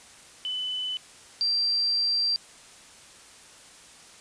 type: tone pair in turn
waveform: sine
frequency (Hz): 3008 / 4712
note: F#7 / D8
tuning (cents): +28 / +5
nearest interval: minor sixth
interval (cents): 777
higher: second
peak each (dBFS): -28 / -22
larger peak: second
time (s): 0.45-0.97 / 1.41-2.36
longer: second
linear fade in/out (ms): 0
effects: white hiss -50 dBFS RMS until 4.2 s + resampled to 22050 Hz